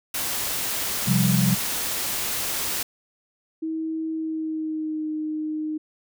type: noise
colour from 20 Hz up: white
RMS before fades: -27 dBFS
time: 0.14-2.83 s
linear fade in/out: 5 ms
type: chord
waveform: sine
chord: C suspended fourth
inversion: none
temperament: just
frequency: 130.81 / 174.42 / 196.22 Hz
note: C3 / F3 / G3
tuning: 0 / -2 / +2 cents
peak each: -22 dBFS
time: 1.07-1.55 s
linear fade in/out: 10 ms
type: tone with pitch glide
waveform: sine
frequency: 320 to 308.9 Hz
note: D#4 to D#4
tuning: +49 to -12 cents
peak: -25 dBFS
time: 3.62-5.78 s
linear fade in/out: 10 ms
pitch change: -61 cents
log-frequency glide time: 4.11-5.1 s
effects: none